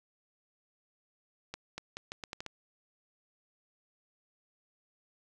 accelerating click train, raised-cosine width 0.2 ms, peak -22 dBFS, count 8, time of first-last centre 1.54-2.463 s, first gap 240 ms, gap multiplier 0.79, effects none

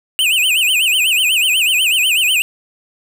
square tone with vibrato, 2762 Hz, F7, 20 cents flat, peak -12 dBFS, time 0.19-2.42 s, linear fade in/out 0 ms, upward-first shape sine, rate 8.1 Hz, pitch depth 210 cents each way, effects 7-bit

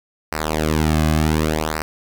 sawtooth tone with flanger, 77.78 Hz, D#2, in tune, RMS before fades -19 dBFS, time 0.32-1.82 s, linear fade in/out 0 ms, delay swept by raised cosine 0.29 to 2.19 ms, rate 0.67 Hz, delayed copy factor -0.9, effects none

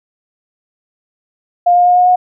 sine tone with pitch steps, 705 / 710.3 / 715.7 / 721.1 / 726.5 Hz, F5 / F5 / F5 / F#5 / F#5, +16 / +29 / +42 / -45 / -32 cents, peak -6 dBFS, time 1.66-2.16 s, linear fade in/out 10 ms, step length 100 ms, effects none

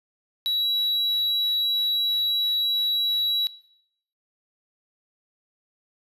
triangle tone, 3901 Hz, B7, 22 cents flat, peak -20 dBFS, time 0.46-3.47 s, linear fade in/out 0 ms, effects noise-tail reverb RT60 0.7 s tail -19 dB re dry + resampled to 32000 Hz

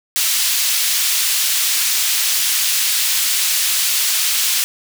pink high-pass noise, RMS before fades -17 dBFS, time 0.16-4.64 s, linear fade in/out 0 ms, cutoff 3200 Hz, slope 12 dB/octave, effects none

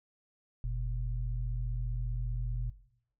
sine tone pair together, 44.95 / 120 Hz, F#1 / B2, -49 / -49 cents, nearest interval octave + perfect fourth, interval 1700 cents, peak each -32 / -37 dBFS, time 0.64-2.7 s, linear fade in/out 0 ms, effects noise-tail reverb RT60 0.7 s tail -17 dB re dry

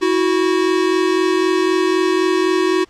square tone pair together, 326.1 / 370 Hz, E4 / F#4, -19 / 0 cents, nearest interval major second, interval 219 cents, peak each -19 / -16 dBFS, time 0.01-2.85 s, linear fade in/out 20 ms, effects pink hiss -52 dBFS RMS until 2.89 s + low-pass 6000 Hz 12 dB/octave

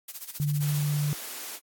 blue noise with tremolo, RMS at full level -36 dBFS, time 0.08-0.82 s, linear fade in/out 5 ms, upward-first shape sine, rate 15 Hz, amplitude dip 85%
sine tone, 146.83 Hz, D3, in tune, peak -24 dBFS, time 0.4-1.13 s, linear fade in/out 0 ms
white high-pass noise, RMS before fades -38 dBFS, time 0.59-1.6 s, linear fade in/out 50 ms, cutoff 260 Hz, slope 24 dB/octave
effects AAC 64 kbps

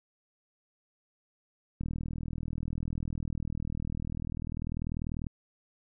click train, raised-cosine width 5 ms, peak -23 dBFS, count 140, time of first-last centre 1.81-5.268 s, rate 40.2 Hz, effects none

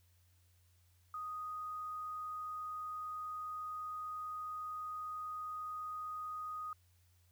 sine tone with quantisation, 1244.5 Hz, D#6, in tune, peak -40 dBFS, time 1.14-6.73 s, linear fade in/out 2 ms, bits 11, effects added 88 Hz sine -67 dBFS peak until 7.31 s + white hiss -75 dBFS RMS until 7.31 s

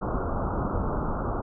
pink low-pass noise, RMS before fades -28 dBFS, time 0.01-1.42 s, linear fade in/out 20 ms, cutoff 1400 Hz, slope 96 dB/octave, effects none

